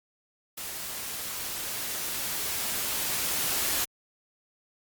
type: noise with level ramp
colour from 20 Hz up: white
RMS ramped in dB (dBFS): -37 to -27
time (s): 0.57-3.85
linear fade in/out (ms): 10
effects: Opus 48 kbps